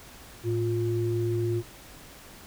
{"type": "tone pair together", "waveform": "sine", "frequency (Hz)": [110.68, 351.4], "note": ["A2", "F4"], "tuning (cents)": [11, 11], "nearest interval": "octave + minor sixth", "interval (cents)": 2000, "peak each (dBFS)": -27, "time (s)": [0.43, 1.63], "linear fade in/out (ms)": 50, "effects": ["pink hiss -48 dBFS RMS until 2.46 s"]}